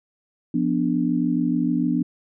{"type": "chord", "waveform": "sine", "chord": "B diminished", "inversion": "second", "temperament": "equal", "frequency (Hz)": [174.61, 246.9, 293.7], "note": ["F3", "B3", "D4"], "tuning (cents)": [0, 0, 0], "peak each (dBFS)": [-25, -22, -23], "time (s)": [0.54, 2.03], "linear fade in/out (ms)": 5, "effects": []}